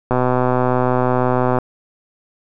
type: click train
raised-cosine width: 1 ms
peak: -3 dBFS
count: 187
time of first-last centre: 0.11-1.586 s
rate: 126 Hz
effects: none